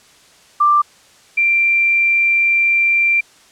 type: tone pair in turn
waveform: sine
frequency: 1181 / 2362 Hz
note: D6 / D7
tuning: +9 / +9 cents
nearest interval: octave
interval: 1200 cents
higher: second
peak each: -9 / -11 dBFS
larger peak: first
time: 0.6-0.82 / 1.37-3.21 s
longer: second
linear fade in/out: 10 ms
effects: white hiss -48 dBFS RMS until 3.51 s + low-pass 8000 Hz 12 dB/octave